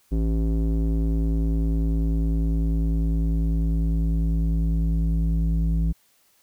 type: tone with low-pass filter sweep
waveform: square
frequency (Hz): 55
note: A1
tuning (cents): 0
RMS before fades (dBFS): -22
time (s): 0.11-5.93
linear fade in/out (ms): 20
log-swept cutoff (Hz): 320 to 180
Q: 1.8
effects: white hiss -62 dBFS RMS until 6.42 s